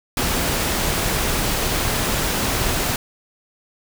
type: noise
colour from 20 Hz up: pink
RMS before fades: -21 dBFS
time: 0.17-2.96 s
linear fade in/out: 2 ms
effects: none